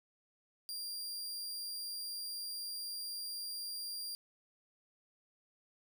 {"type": "tone", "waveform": "sawtooth", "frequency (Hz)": 4772, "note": "D8", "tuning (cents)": 27, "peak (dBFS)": -37, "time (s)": [0.69, 4.15], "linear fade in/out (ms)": 0, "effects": []}